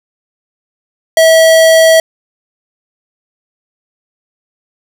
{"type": "tone", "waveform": "square", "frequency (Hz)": 648, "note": "E5", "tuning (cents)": -30, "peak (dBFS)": -4, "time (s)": [1.17, 2], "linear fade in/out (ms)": 2, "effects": []}